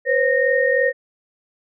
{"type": "tone cluster", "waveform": "sine", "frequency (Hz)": [498, 541, 1851], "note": ["B4", "C#5", "A#6"], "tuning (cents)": [14, -42, -13], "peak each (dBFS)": -19, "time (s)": [0.05, 0.93], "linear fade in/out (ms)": 50, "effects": []}